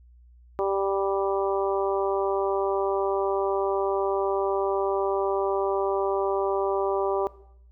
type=harmonic tone; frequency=196 Hz; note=G3; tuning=in tune; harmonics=2 / 3 / 4 / 5 / 6; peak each=-25 / -29 / -31 / -33 / -35 dBFS; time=0.59-7.27 s; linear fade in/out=0 ms; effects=noise-tail reverb RT60 0.7 s tail -18 dB re dry + added 60 Hz sine -50 dBFS peak until 7.71 s